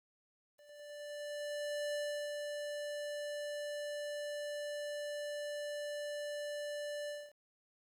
square tone with ADSR envelope, 587.3 Hz, D5, in tune, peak -36 dBFS, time 0.54-7.33 s, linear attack 1400 ms, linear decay 380 ms, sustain -4 dB, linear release 240 ms, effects low-pass 11000 Hz 12 dB/octave + 11-bit

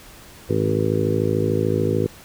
harmonic tone with a mistuned harmonic, 53.5 Hz, A1, 48 cents flat, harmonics 2 / 3 / 4 / 5 / 6 / 7 / 8 / 9, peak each -24 / -26 / -29 / -27 / -29 / -24 / -26 / -26 dBFS, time 0.49-2.07 s, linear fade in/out 10 ms, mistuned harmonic 2, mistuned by -42 cents, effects pink hiss -44 dBFS RMS until 2.24 s

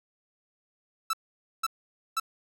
45% pulse tone bursts, 1320 Hz, E6, 2 cents sharp, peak -25 dBFS, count 3, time 1.1-2.199 s, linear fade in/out 5 ms, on 33 ms, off 500 ms, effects none

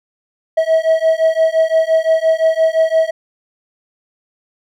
triangle beating tone pair, 642 / 647.8 Hz, E5 / E5, -46 / -30 cents, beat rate 5.8 Hz, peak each -12 dBFS, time 0.57-3.11 s, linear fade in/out 10 ms, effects none

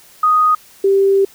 sine tone pair in turn, 1244.5 / 392 Hz, D#6 / G4, 0 / 0 cents, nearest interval octave + minor sixth, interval 2000 cents, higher first, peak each -9 dBFS, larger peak neither, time 0.23-0.55 / 0.84-1.25 s, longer second, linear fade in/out 5 ms, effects white hiss -45 dBFS RMS until 1.34 s

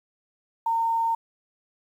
sine tone, 914 Hz, A#5, 34 cents flat, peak -21 dBFS, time 0.66-1.15 s, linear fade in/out 5 ms, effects 9-bit

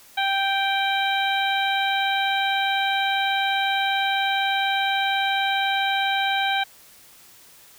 harmonic tone with a mistuned harmonic, 784 Hz, G5, in tune, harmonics 1 / 2 / 3 / 4 / 5, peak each -23 / -26 / -28 / -29 / -30 dBFS, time 0.17-6.64 s, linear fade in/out 10 ms, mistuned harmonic 5, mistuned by -25 cents, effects white hiss -50 dBFS RMS until 7.78 s

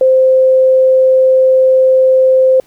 sine tone, 521 Hz, C5, 7 cents flat, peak -5 dBFS, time 0.01-2.6 s, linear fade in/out 2 ms, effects pink hiss -50 dBFS RMS until 2.66 s

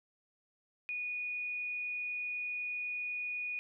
sine tone, 2463 Hz, D#7, 18 cents flat, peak -35 dBFS, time 0.89-3.59 s, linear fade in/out 0 ms, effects none

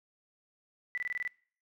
sine tone bursts, 1975.5 Hz, B6, in tune, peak -31 dBFS, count 7, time 0.95-1.276 s, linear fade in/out 0 ms, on 26 ms, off 24 ms, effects noise-tail reverb RT60 0.5 s tail -24 dB re dry

